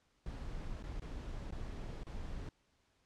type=noise with dropouts; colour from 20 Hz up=brown; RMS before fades=-43 dBFS; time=0.26-2.49 s; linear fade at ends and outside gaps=2 ms; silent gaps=0.826-0.838 / 0.998-1.019 / 1.508-1.523 / 2.034-2.067 s; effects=pink hiss -75 dBFS RMS until 3.05 s + low-pass 7000 Hz 12 dB/octave